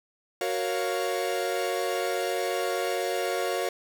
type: chord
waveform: 45% pulse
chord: Gb major seventh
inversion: none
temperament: equal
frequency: 370 / 466.2 / 554.4 / 698.5 Hz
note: Gb4 / Bb4 / Db5 / F5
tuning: 0 / 0 / 0 / 0 cents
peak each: -32 dBFS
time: 0.41-3.69 s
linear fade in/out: 2 ms
effects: none